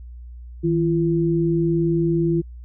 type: tone pair together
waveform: sine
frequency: 160.32 / 339.7 Hz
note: E3 / F4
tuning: -48 / -48 cents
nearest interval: octave + minor second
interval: 1300 cents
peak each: -20 / -19 dBFS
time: 0.63-2.42 s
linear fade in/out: 20 ms
effects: added 60 Hz sine -35 dBFS peak until 2.64 s